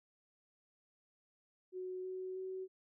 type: tone with pitch steps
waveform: sine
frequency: 369.1 / 372.6 / 376.1 Hz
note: F#4 / F#4 / F#4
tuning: -4 / +12 / +28 cents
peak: -40 dBFS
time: 1.72-2.68 s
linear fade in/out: 50 ms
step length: 320 ms
effects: none